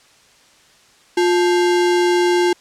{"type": "tone with sample-and-hold", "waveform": "sine", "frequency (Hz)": 353.7, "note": "F4", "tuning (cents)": 22, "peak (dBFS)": -12, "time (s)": [1.17, 2.53], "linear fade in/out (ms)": 5, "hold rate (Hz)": 1225, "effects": ["white hiss -51 dBFS RMS until 2.6 s", "low-pass 7000 Hz 12 dB/octave"]}